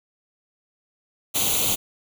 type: noise with comb filter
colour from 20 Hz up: white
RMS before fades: -22 dBFS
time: 1.34-1.76 s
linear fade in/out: 20 ms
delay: 0.29 ms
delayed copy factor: +0.8
effects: none

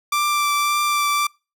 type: tone with vibrato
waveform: sawtooth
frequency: 1174.7 Hz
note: D6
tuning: in tune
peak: -14 dBFS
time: 0.12-1.27 s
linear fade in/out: 5 ms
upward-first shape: triangle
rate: 1.8 Hz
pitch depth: 14 cents each way
effects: noise-tail reverb RT60 0.3 s tail -26 dB re dry

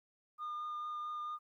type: tone with vibrato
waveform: sine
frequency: 1214 Hz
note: D#6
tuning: 43 cents flat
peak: -36 dBFS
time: 0.38-1.39 s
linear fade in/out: 50 ms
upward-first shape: triangle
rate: 4.5 Hz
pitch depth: 12 cents each way
effects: tanh soft clip ceiling -37 dBFS + 13-bit

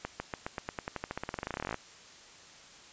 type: accelerating click train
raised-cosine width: 0.5 ms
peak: -19 dBFS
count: 29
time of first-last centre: 0.05-1.743 s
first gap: 150 ms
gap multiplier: 0.92
effects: white hiss -53 dBFS RMS until 2.92 s + resampled to 16000 Hz

